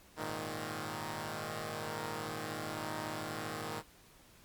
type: chord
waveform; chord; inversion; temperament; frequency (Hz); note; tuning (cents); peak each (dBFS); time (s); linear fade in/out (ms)
5% pulse; Ab suspended second; none; equal; 103.83 / 116.54 / 155.56; Ab2 / Bb2 / Eb3; 0 / 0 / 0; -33 / -32 / -30; 0.16-3.83; 50
effects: pink hiss -61 dBFS RMS until 4.44 s + Opus 48 kbps